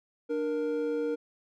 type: tone pair together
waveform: triangle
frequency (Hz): 296.7 / 468.7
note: D4 / A#4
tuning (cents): +18 / +9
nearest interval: minor sixth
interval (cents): 791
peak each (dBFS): -31 / -27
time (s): 0.29-1.16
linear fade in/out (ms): 20
effects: none